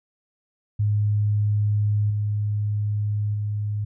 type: tone with level steps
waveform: sine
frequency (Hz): 104.4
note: G#2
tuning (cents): +10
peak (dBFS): -18 / -21 / -23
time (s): 0.79-3.85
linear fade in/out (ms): 10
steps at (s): 2.1 / 3.34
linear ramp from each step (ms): 5
effects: none